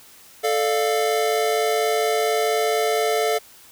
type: chord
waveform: square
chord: D minor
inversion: second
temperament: equal with one note detuned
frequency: 440 / 594.2 / 698.5 Hz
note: A4 / D5 / F5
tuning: 0 / +20 / 0 cents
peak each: -22 / -27 / -24 dBFS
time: 0.43-3.39 s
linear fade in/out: 20 ms
effects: white hiss -48 dBFS RMS until 3.71 s